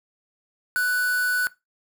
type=tone with quantisation; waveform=triangle; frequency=1486 Hz; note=F#6; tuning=7 cents sharp; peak=-18 dBFS; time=0.76-1.47 s; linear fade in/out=0 ms; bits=5; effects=noise-tail reverb RT60 0.2 s tail -18 dB re dry